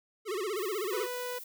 square tone with vibrato, 400.9 Hz, G4, 39 cents sharp, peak -32 dBFS, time 0.25-1.08 s, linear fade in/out 50 ms, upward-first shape sine, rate 16 Hz, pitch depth 190 cents each way
violet noise, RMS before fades -45 dBFS, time 0.56-1.44 s, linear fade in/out 5 ms
sawtooth tone, 493.9 Hz, B4, in tune, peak -31 dBFS, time 0.92-1.39 s, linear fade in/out 10 ms
effects none

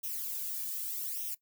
violet noise with flanger, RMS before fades -37 dBFS, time 0.03-1.35 s, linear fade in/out 10 ms, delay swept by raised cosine 0.33 to 1.73 ms, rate 0.83 Hz, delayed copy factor +0.7, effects noise-tail reverb RT60 0.1 s tail -19 dB re dry

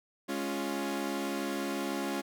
sawtooth chord, Db major, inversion second, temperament equal, 207.7 / 277.2 / 349.2 Hz, Ab3 / Db4 / F4, 0 / 0 / 0 cents, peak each -34 / -31 / -33 dBFS, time 0.28-2.22 s, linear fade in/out 20 ms, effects none

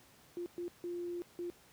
sine tone bursts at uneven times, 349.2 Hz, F4, in tune, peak -37 dBFS, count 4, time 0.37-0.46 / 0.58-0.68 / 0.84-1.22 / 1.39-1.5 s, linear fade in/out 0 ms, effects pink hiss -62 dBFS RMS until 1.72 s + high-pass 80 Hz 12 dB/octave

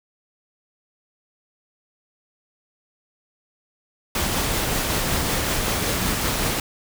pink noise with tremolo, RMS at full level -22 dBFS, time 4.15-6.6 s, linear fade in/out 2 ms, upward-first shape triangle, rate 5.3 Hz, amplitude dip 25%, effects none

